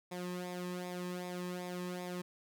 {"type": "tone with flanger", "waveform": "sawtooth", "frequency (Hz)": 179.3, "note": "F3", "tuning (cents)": 46, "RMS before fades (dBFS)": -41, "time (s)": [0.11, 2.22], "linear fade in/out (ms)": 10, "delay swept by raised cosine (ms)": [0.67, 1.42], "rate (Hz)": 2.6, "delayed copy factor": -0.7, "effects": []}